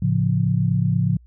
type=chord; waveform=sine; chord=A augmented; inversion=none; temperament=equal; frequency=110 / 138.59 / 174.61 Hz; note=A2 / C#3 / E#3; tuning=0 / 0 / 0 cents; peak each=-21 dBFS; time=0.02-1.17 s; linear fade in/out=5 ms; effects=added 60 Hz sine -46 dBFS peak until 1.26 s